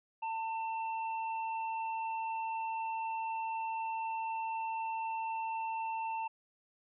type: tone with hard clipping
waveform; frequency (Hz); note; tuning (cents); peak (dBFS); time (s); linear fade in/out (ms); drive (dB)
sine; 896; A5; +31; -36; 0.22-6.28; 10; 8
effects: resampled to 8000 Hz